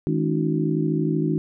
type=harmonic tone with a mistuned harmonic; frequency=52.9 Hz; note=G#1; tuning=33 cents sharp; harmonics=3 / 4 / 5 / 6 / 7; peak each=-23 / -29 / -27 / -26 / -28 dBFS; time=0.07-1.38 s; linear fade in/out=0 ms; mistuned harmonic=5; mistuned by=+110 cents; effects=none